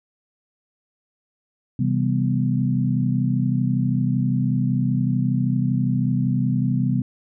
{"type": "chord", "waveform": "sine", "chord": "C major seventh", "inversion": "none", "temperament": "equal with one note detuned", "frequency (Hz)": [130.81, 163.68, 196, 246.9], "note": ["C3", "E3", "G3", "B3"], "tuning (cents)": [0, -12, 0, 0], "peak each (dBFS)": [-21, -27, -24, -24], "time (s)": [1.79, 7.02], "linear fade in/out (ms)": 5, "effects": []}